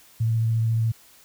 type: tone with vibrato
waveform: sine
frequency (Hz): 113.1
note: A2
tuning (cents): +48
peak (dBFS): -19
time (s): 0.2-0.92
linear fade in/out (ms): 10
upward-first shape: sine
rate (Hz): 14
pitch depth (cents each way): 16
effects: white hiss -53 dBFS RMS until 1.24 s